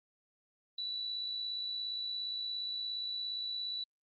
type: tone with amplitude modulation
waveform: sine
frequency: 3951 Hz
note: B7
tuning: in tune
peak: -34 dBFS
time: 0.78-3.84 s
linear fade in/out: 5 ms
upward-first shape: sine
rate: 57.2 Hz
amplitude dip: 35%
effects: Opus 48 kbps